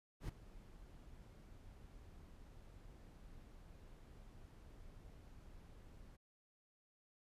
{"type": "noise with ADSR envelope", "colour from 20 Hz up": "brown", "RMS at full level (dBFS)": -41, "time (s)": [0.2, 6.17], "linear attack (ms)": 86, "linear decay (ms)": 12, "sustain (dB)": -17, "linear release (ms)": 18, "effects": ["resampled to 32000 Hz"]}